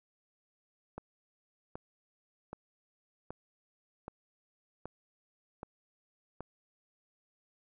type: click train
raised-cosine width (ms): 1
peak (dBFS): -27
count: 8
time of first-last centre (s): 0.98-6.406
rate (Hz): 1.29
effects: none